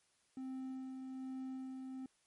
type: tone with tremolo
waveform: triangle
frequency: 261.6 Hz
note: C4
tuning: in tune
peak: -39 dBFS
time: 0.37-2.06 s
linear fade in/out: 2 ms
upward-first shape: sine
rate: 1.2 Hz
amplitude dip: 30%
effects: white hiss -75 dBFS RMS until 2.26 s + MP3 48 kbps